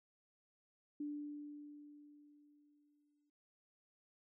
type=tone with exponential decay; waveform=sine; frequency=293.7 Hz; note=D4; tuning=in tune; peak=-39 dBFS; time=1-3.3 s; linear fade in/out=5 ms; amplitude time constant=500 ms; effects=none